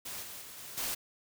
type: noise with level steps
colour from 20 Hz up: white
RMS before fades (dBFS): -41 / -45 / -48 / -46 / -35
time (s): 0.05-0.95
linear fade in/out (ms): 10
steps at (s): 0.22 / 0.41 / 0.57 / 0.77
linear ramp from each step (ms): 10
effects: none